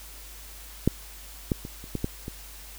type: clicks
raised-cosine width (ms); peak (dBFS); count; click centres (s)
3; -6 / -10 / -23 / -30 / -15 / -13 / -21; 7; 0.876 / 1.518 / 1.651 / 1.841 / 1.953 / 2.044 / 2.281
effects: added 50 Hz sine -45 dBFS peak until 2.78 s + white hiss -46 dBFS RMS until 2.78 s